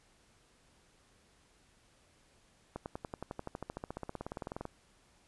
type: accelerating click train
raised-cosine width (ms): 1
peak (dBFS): -25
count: 29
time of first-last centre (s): 2.76-4.654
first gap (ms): 99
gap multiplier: 0.97
effects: pink hiss -67 dBFS RMS until 5.27 s + resampled to 24000 Hz